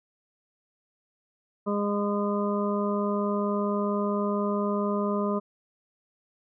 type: harmonic tone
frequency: 204.4 Hz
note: G#3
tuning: 27 cents flat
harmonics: 1 / 2 / 3 / 5 / 6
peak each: -27 / -30 / -32 / -34 / -35 dBFS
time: 1.66-5.4 s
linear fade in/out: 20 ms
effects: none